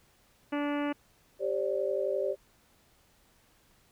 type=harmonic tone; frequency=290.3 Hz; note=D4; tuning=20 cents flat; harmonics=1 / 2 / 3 / 4 / 5 / 6 / 7 / 8 / 9 / 10; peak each=-30 / -36 / -40 / -42 / -44 / -46 / -47 / -48 / -49 / -50 dBFS; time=0.52-0.93 s; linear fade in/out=10 ms
type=chord; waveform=sine; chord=G suspended fourth; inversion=none; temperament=equal with one note detuned; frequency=392 / 535.8 / 587.3 Hz; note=G4 / C5 / D5; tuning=0 / +41 / 0 cents; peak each=-32 dBFS; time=1.39-2.36 s; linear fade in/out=50 ms
effects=pink hiss -65 dBFS RMS until 3.91 s